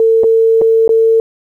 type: tone with dropouts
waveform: sine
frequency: 450.1 Hz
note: A4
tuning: 39 cents sharp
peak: -6 dBFS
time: 0-1.2 s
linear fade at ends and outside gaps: 1 ms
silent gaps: 0.235-0.241 / 0.614-0.618 / 0.878-0.892 s
effects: 8-bit